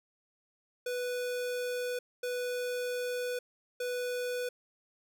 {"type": "tone bursts at uneven times", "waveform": "square", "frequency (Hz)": 493.9, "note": "B4", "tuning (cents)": 0, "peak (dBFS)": -33, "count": 3, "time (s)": [[0.86, 1.99], [2.23, 3.39], [3.8, 4.49]], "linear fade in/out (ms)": 5, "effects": []}